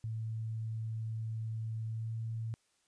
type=tone with pitch glide; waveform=sine; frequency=111.4 to 112.89 Hz; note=A2 to A2; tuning=+22 to +45 cents; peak=-35 dBFS; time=0.04-2.54 s; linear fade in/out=0 ms; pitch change=+23 cents; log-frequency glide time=1.88-2.12 s; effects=white hiss -74 dBFS RMS until 2.87 s + resampled to 22050 Hz